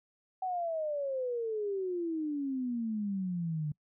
sine exponential sweep, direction down, 760 to 146.83 Hz, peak -31 dBFS, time 0.42-3.72 s, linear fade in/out 5 ms, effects noise-tail reverb RT60 0.1 s tail -26 dB re dry

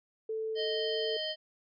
sine tone with pitch glide, 440.8 to 444.1 Hz, A4 to A4, +3 to +16 cents, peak -32 dBFS, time 0.29-1.17 s, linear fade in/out 5 ms, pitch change +13 cents, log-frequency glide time 0.73-0.86 s
harmonic tone, 622.3 Hz, D#5, in tune, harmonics 1 / 3 / 5 / 7 / 8, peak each -37 / -44 / -36 / -42 / -43 dBFS, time 0.55-1.36 s, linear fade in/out 50 ms
effects none

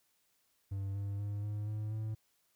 triangle tone with pitch steps, 98 / 100.12 / 102.28 / 104.49 / 106.75 / 109.05 Hz, G2 / G2 / G#2 / G#2 / G#2 / A2, 0 / +37 / -26 / +11 / +48 / -15 cents, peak -33 dBFS, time 0.71-2.15 s, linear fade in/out 10 ms, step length 240 ms, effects white hiss -75 dBFS RMS until 2.55 s

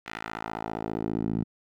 10% pulse tone with band-pass filter sweep, 55 Hz, A1, in tune, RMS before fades -32 dBFS, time 0.06-1.44 s, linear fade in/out 5 ms, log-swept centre 2100 to 190 Hz, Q 1.3, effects none

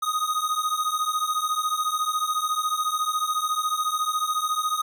square beating tone pair, 1240 / 1254 Hz, D#6 / D#6, -6 / +13 cents, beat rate 14 Hz, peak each -27 dBFS, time 0.02-4.82 s, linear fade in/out 10 ms, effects none

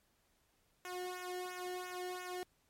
sawtooth tone with flanger, 362.5 Hz, F#4, 35 cents flat, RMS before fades -43 dBFS, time 0.85-2.43 s, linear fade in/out 0 ms, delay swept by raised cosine 0.22 to 0.84 ms, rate 2.9 Hz, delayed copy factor -1, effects pink hiss -75 dBFS RMS until 2.69 s + MP3 64 kbps

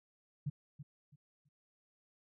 sine tone with echo, 144.5 Hz, D3, 28 cents flat, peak -33 dBFS, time 0.46-0.5 s, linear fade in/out 10 ms, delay 330 ms, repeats 3, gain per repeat -12 dB, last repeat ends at 1.49 s, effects none

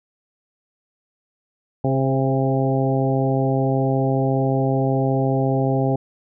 harmonic tone with a mistuned harmonic, 133.9 Hz, C3, 40 cents sharp, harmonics 1 / 2 / 3 / 4 / 5 / 6, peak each -20 / -23 / -25 / -26 / -27 / -28 dBFS, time 1.84-5.96 s, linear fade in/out 5 ms, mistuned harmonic 4, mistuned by -17 cents, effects none

